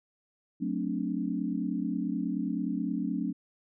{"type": "chord", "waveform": "sine", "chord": "D dominant seventh", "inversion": "first", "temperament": "just", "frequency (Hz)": [183.54, 220.2, 264.3, 293.7], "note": ["F#3", "A3", "C4", "D4"], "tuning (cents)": [-14, 2, 18, 0], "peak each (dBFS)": -34, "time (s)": [0.6, 3.33], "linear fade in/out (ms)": 20, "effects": []}